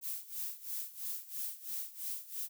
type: noise with tremolo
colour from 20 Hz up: violet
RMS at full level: -38 dBFS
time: 0.01-2.49 s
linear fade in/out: 50 ms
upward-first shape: sine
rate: 3 Hz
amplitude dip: 85%
effects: none